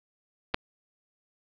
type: clicks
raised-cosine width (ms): 0.3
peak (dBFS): -23 / -8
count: 2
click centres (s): 0.54 / 0.544
effects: resampled to 11025 Hz + 8-bit